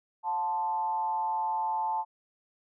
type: tone with frequency modulation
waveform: sine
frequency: 880 Hz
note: A5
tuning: in tune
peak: -27 dBFS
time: 0.23-2.05 s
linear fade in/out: 50 ms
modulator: 163 Hz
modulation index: 0.53
effects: none